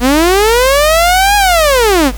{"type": "linear two-way sweep", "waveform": "sawtooth", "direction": "up then down", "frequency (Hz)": [233.1, 830.6, 233.1], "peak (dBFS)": -3, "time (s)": [0, 2.12], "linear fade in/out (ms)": 50, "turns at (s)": 1.36, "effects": ["added 50 Hz sine -19 dBFS peak until 2.17 s", "pink hiss -33 dBFS RMS until 2.17 s"]}